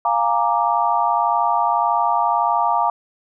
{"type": "chord", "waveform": "sine", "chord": "Bb dominant seventh", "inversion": "second", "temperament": "equal", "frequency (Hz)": [698.5, 830.6, 932.3, 1174.7], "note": ["F5", "Ab5", "Bb5", "D6"], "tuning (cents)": [0, 0, 0, 0], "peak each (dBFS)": [-21, -22, -19, -22], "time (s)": [0.05, 2.9], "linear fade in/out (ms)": 2, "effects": []}